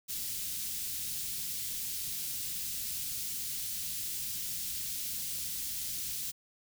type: band-stop noise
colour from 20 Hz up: white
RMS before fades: -37 dBFS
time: 0.08-6.32 s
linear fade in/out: 20 ms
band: 170 to 3600 Hz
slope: 12 dB/octave
effects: none